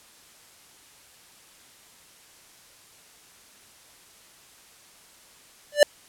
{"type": "tone with exponential growth", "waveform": "square", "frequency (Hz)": 587.3, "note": "D5", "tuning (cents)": 0, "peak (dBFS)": -8, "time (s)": [5.72, 5.83], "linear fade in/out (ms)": 2, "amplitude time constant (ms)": 22, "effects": ["white hiss -53 dBFS RMS until 6.08 s", "low-pass 11000 Hz 12 dB/octave"]}